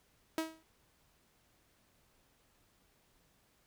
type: tone with exponential decay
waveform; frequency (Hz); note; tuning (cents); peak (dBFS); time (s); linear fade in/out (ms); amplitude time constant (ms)
sawtooth; 320.8; E4; -47; -26; 0.38-0.63; 1; 54
effects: pink hiss -71 dBFS RMS until 3.66 s